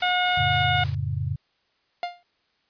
white noise with tremolo, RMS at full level -39 dBFS, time 0-0.95 s, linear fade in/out 5 ms, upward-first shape square, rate 3.9 Hz, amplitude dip 40%
harmonic tone, 723 Hz, F#5, 40 cents flat, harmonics 1 / 2 / 3 / 4 / 5, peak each -23 / -26 / -28 / -29 / -30 dBFS, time 0.02-0.84 s, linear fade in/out 5 ms
sine chord, F augmented, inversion none, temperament equal with one note detuned, 88.94 / 110 / 138.59 Hz, F2 / A2 / C#3, +32 / 0 / 0 cents, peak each -29 / -29 / -28 dBFS, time 0.37-1.36 s, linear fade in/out 10 ms
45% pulse tone with exponential decay, 704 Hz, F5, 14 cents sharp, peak -23 dBFS, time 2.03-2.23 s, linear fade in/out 1 ms, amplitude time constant 42 ms
effects white hiss -68 dBFS RMS until 2.69 s + resampled to 11025 Hz

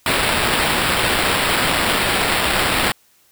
white noise with sample-and-hold, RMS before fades -18 dBFS, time 0.06-2.92 s, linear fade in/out 2 ms, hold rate 6300 Hz, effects white hiss -56 dBFS RMS until 3.31 s

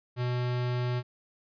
square tone, 123.47 Hz, B2, in tune, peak -28 dBFS, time 0.16-1.03 s, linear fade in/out 50 ms, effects resampled to 11025 Hz

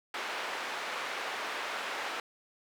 white band-pass noise, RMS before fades -37 dBFS, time 0.14-2.2 s, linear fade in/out 2 ms, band 500 to 2100 Hz, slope 12 dB/octave, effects none

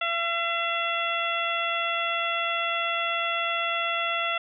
harmonic tone, 677 Hz, E5, 46 cents sharp, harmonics 1 / 2 / 3 / 4 / 5, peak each -32 / -29 / -32 / -30 / -33 dBFS, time 0.01-4.38 s, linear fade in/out 5 ms, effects none

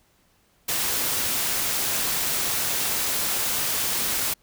white noise, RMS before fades -25 dBFS, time 0.68-4.34 s, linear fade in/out 10 ms, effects pink hiss -63 dBFS RMS until 4.42 s

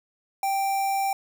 square tone with notch filter, 784 Hz, G5, in tune, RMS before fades -25 dBFS, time 0.43-1.13 s, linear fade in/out 2 ms, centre 3600 Hz, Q 1, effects 9-bit

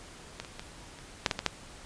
clicks, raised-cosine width 0.2 ms, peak -18 / -27 / -21 / -30 / -6 / -10 / -14 / -7 dBFS, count 8, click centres 0.4 / 0.448 / 0.595 / 0.988 / 1.262 / 1.312 / 1.391 / 1.463 s, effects pink hiss -49 dBFS RMS until 1.85 s + resampled to 22050 Hz

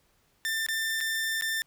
sawtooth tone with dropouts, 1788 Hz, A6, 27 cents sharp, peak -24 dBFS, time 0.45-1.62 s, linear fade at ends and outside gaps 0 ms, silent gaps 0.664-0.686 / 1.005-1.01 / 1.411-1.422 s, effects pink hiss -68 dBFS RMS until 1.66 s

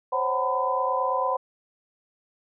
sine tone cluster, 522 / 551 / 752 / 931 / 1007 Hz, C5 / C#5 / F#5 / A#5 / B5, -4 / -11 / +28 / -2 / +33 cents, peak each -28 / -33 / -30 / -33 / -25 dBFS, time 0.12-1.37 s, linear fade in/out 10 ms, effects none

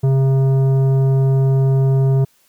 sine tone with tanh clipping, 134.4 Hz, C3, 47 cents sharp, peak -13 dBFS, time 0.03-2.25 s, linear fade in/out 10 ms, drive 11 dB, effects white hiss -57 dBFS RMS until 2.48 s

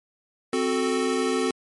square chord, F# diminished, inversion second, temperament equal, 261.6 / 370 / 440 Hz, C4 / F#4 / A4, 0 / 0 / 0 cents, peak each -27 dBFS, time 0.53-1.51 s, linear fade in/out 2 ms, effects MP3 48 kbps

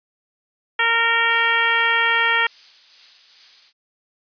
harmonic tone, 461.2 Hz, A#4, 19 cents flat, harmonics 1 / 2 / 3 / 4 / 5 / 6 / 7, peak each -31 / -24 / -22 / -19 / -23 / -26 / -26 dBFS, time 0.79-2.47 s, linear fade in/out 5 ms
violet noise with tremolo, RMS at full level -32 dBFS, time 1.27-3.73 s, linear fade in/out 50 ms, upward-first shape triangle, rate 2.4 Hz, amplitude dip 40%
effects resampled to 11025 Hz

